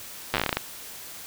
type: slowing click train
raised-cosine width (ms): 0.3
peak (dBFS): -7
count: 12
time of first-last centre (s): 0.34-0.57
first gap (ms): 8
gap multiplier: 1.18
effects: white hiss -41 dBFS RMS until 1.26 s